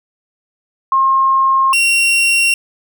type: tone pair in turn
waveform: sine / 40% pulse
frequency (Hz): 1070 / 2745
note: C6 / F7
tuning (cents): +38 / -31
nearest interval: octave + major third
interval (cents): 1631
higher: second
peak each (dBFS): -9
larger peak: neither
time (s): 0.92-1.73 / 1.73-2.54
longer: neither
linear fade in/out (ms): 2
effects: none